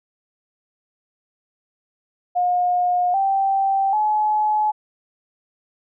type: tone with pitch steps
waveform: sine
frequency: 716 / 780.8 / 851.5 Hz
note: F5 / G5 / G#5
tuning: +43 / -7 / +43 cents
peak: -16 dBFS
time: 2.35-4.72 s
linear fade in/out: 20 ms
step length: 790 ms
effects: none